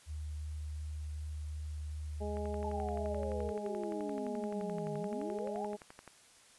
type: tone with vibrato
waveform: sine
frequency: 76 Hz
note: D#2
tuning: 40 cents flat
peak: -38 dBFS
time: 0.06-3.53 s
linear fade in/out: 50 ms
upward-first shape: sine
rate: 2.7 Hz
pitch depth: 8 cents each way
type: harmonic tone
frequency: 207.6 Hz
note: G#3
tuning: in tune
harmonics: 1 / 2 / 3 / 4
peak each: -43 / -40 / -43 / -46 dBFS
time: 2.2-5.77 s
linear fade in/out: 20 ms
type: click train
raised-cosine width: 0.5 ms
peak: -34 dBFS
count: 44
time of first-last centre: 2.37-6.077 s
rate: 11.6 Hz
type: exponential two-way sweep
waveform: sine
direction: down then up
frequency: 880 to 146.83 to 880 Hz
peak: -40 dBFS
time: 2.64-5.66 s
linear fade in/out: 5 ms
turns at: 4.96 s
effects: white hiss -61 dBFS RMS until 6.58 s + resampled to 24000 Hz